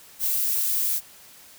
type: noise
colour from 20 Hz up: violet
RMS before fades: -24 dBFS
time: 0.19-1.01 s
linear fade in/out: 50 ms
effects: white hiss -49 dBFS RMS until 1.58 s